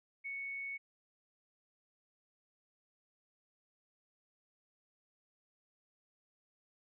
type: tone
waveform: sine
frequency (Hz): 2217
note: C#7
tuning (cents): 0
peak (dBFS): -39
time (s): 0.24-0.78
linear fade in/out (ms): 20
effects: none